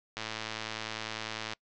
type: click train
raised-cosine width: 0.2 ms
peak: -18 dBFS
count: 151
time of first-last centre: 0.17-1.534 s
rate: 110 Hz
effects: noise-tail reverb RT60 0.1 s tail -25 dB re dry + low-pass 6000 Hz 12 dB/octave